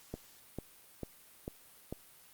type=click train; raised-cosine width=2 ms; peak=-25 dBFS; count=5; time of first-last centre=0.14-1.926 s; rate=2.24 Hz; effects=white hiss -59 dBFS RMS until 2.33 s + Opus 48 kbps